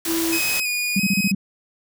white noise, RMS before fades -26 dBFS, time 0.05-0.6 s, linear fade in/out 2 ms
triangle tone, 330.4 Hz, E4, 4 cents sharp, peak -19 dBFS, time 0.05-0.4 s, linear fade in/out 50 ms
sawtooth tone with vibrato, 2489 Hz, D#7, in tune, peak -18 dBFS, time 0.32-1.32 s, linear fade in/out 10 ms, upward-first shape square, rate 1.5 Hz, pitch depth 27 cents each way
sine tone bursts, 195.4 Hz, G3, 5 cents flat, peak -16 dBFS, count 6, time 0.96-1.349 s, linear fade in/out 5 ms, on 39 ms, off 31 ms
effects none

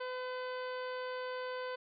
harmonic tone, 506 Hz, B4, 42 cents sharp, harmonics 1 / 2 / 3 / 4 / 5 / 6 / 7 / 8 / 9, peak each -39 / -44 / -46 / -53 / -57 / -55 / -58 / -65 / -57 dBFS, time 0-1.76 s, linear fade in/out 10 ms, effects none

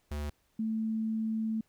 square / sine tone pair in turn, 73.7 / 220.9 Hz, D2 / A3, +7 / +7 cents, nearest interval octave + perfect fifth, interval 1900 cents, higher second, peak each -34 / -29 dBFS, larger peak second, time 0.11-0.3 / 0.59-1.61 s, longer second, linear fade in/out 5 ms, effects pink hiss -72 dBFS RMS until 1.68 s

